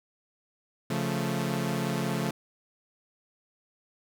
sawtooth chord, Db augmented, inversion none, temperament equal, 138.59 / 174.61 / 220 Hz, Db3 / F3 / A3, 0 / 0 / 0 cents, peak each -28 dBFS, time 0.9-2.31 s, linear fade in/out 5 ms, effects none

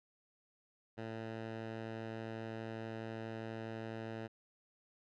10% pulse tone with low-pass filter, 112.2 Hz, A2, 34 cents sharp, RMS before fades -44 dBFS, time 0.97-4.28 s, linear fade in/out 20 ms, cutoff 2900 Hz, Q 0.67, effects none

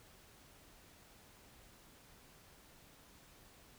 silence, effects pink hiss -62 dBFS RMS until 3.78 s

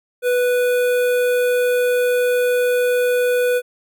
square tone with notch filter, 493.5 Hz, B4, 1 cent flat, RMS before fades -17 dBFS, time 0.22-3.62 s, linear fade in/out 50 ms, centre 5200 Hz, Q 0.77, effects none

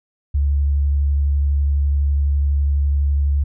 sine tone with vibrato, 71 Hz, C#2, 42 cents sharp, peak -14 dBFS, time 0.34-3.44 s, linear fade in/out 10 ms, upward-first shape sine, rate 12 Hz, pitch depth 16 cents each way, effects none

